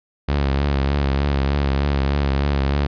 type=tone with vibrato; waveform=sawtooth; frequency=69.8 Hz; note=C#2; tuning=13 cents sharp; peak=-13 dBFS; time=0.28-2.87 s; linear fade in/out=10 ms; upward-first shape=triangle; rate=3.3 Hz; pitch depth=62 cents each way; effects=resampled to 11025 Hz